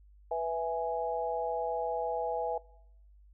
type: chord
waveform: sine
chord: E major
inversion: second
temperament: equal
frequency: 493.9 / 659.3 / 830.6 Hz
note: B4 / E5 / G#5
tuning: 0 / 0 / 0 cents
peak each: -34 dBFS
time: 0.31-2.58 s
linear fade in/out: 5 ms
effects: noise-tail reverb RT60 0.8 s tail -23 dB re dry + added 50 Hz sine -55 dBFS peak until 3.33 s